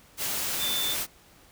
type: tone in noise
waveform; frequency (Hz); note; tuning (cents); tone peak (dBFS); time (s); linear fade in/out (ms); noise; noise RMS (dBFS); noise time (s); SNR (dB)
sine; 3542; A7; +11; -28; 0.58-0.97; 50; white; -30; 0.17-1.07; -1
effects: pink hiss -56 dBFS RMS until 1.51 s